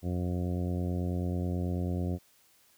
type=harmonic tone; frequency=89.2 Hz; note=F2; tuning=37 cents sharp; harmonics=1 / 2 / 3 / 4 / 5 / 6 / 7 / 8; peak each=-31 / -34 / -38 / -41 / -46 / -45 / -48 / -49 dBFS; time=0.02-2.19 s; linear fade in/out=50 ms; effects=white hiss -64 dBFS RMS until 2.77 s